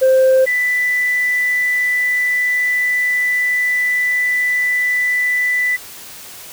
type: tone pair in turn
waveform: sine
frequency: 523.3 / 1986.6 Hz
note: C5 / B6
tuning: 0 / +10 cents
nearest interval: octave + major seventh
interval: 2310 cents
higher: second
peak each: -6 / -13 dBFS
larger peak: first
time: 0.01-0.46 / 0.46-5.77 s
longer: second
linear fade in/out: 20 ms
effects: tanh soft clip ceiling -7 dBFS + white hiss -35 dBFS RMS until 6.52 s